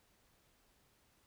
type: silence
effects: pink hiss -72 dBFS RMS until 1.26 s